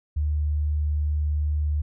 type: tone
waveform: sine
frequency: 74.8 Hz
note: D2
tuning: 32 cents sharp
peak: -21 dBFS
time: 0.16-1.82 s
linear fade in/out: 10 ms
effects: none